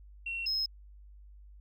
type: tone pair in turn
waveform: sine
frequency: 2727 / 5148 Hz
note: F7 / E8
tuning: -42 / -42 cents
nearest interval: major seventh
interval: 1100 cents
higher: second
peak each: -33 / -27 dBFS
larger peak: second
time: 0.26-0.46 / 0.46-0.66 s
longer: neither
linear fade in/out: 5 ms
effects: tanh soft clip ceiling -26 dBFS + added 50 Hz sine -50 dBFS peak until 1.6 s